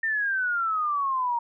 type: exponential sweep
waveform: sine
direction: down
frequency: 1824 to 932.3 Hz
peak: -23 dBFS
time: 0.03-1.39 s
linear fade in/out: 5 ms
effects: none